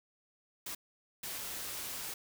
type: noise bursts at uneven times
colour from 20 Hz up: white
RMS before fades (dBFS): -41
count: 2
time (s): 0.66-0.75 / 1.23-2.14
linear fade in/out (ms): 5
effects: none